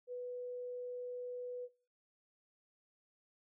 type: tone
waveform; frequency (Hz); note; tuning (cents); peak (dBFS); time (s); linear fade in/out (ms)
sine; 493.9; B4; 0; -40; 0.07-1.69; 50
effects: noise-tail reverb RT60 0.4 s tail -21 dB re dry